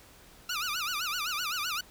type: tone with vibrato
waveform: 15% pulse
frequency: 1318.5 Hz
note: E6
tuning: in tune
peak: -24 dBFS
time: 0.49-1.81 s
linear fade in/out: 5 ms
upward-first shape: sine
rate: 7.8 Hz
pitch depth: 210 cents each way
effects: pink hiss -55 dBFS RMS until 1.9 s